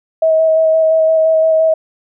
sine tone with vibrato, 640 Hz, D#5, 49 cents sharp, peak -8 dBFS, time 0.22-1.74 s, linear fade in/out 5 ms, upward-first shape square, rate 5.8 Hz, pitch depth 11 cents each way, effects none

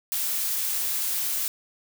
blue noise, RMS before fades -27 dBFS, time 0.12-1.48 s, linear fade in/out 0 ms, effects none

